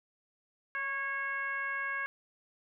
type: tone with frequency modulation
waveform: sine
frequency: 1644 Hz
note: G#6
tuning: 18 cents flat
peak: -32 dBFS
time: 0.75-2.06 s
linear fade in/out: 0 ms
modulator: 542 Hz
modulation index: 0.96
effects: none